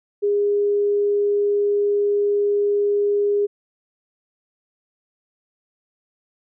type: tone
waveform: sine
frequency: 408.8 Hz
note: G#4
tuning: 27 cents flat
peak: -16 dBFS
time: 0.22-3.47 s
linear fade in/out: 20 ms
effects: none